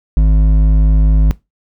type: tone with hard clipping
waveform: sine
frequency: 52.3 Hz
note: G#1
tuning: 13 cents sharp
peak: -8 dBFS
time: 0.17-1.31 s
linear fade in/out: 0 ms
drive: 8 dB
effects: noise-tail reverb RT60 0.2 s tail -19 dB re dry